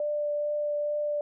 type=tone with vibrato; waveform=sine; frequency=591 Hz; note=D5; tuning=11 cents sharp; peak=-26 dBFS; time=0-1.21 s; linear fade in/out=2 ms; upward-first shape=triangle; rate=2.3 Hz; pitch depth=10 cents each way; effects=none